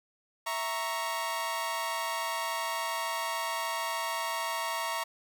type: chord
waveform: sawtooth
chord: A# diminished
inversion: second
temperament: equal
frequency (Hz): 659.3 / 932.3 / 1108.7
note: E5 / A#5 / C#6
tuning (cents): 0 / 0 / 0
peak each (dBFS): -34 / -30 / -32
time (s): 0.46-5.04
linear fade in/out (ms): 10
effects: 10-bit